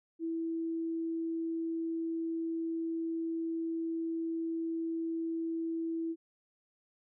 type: tone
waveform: sine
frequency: 328.8 Hz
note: E4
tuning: 4 cents flat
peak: -32 dBFS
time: 0.19-6.16 s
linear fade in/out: 50 ms
effects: none